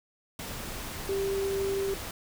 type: tone in noise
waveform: sine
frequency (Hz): 392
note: G4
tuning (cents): 0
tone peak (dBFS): -27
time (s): 1.09-1.94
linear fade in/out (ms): 2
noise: pink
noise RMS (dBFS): -38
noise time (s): 0.39-2.11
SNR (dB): +8
effects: none